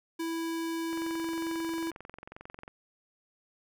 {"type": "tone", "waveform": "square", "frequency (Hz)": 329.6, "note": "E4", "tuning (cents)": 0, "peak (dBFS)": -32, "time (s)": [0.19, 1.91], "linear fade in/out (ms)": 10}
{"type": "click train", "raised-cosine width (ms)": 0.5, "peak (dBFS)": -29, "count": 40, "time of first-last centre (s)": [0.93, 2.679], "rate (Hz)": 22.3}
{"effects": []}